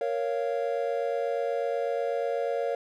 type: chord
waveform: triangle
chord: Bb minor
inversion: none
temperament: equal with one note detuned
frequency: 466.2 / 554.4 / 693.6 Hz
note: Bb4 / Db5 / F5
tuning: 0 / 0 / -12 cents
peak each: -28 / -28 / -31 dBFS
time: 0.01-2.75 s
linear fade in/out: 2 ms
effects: none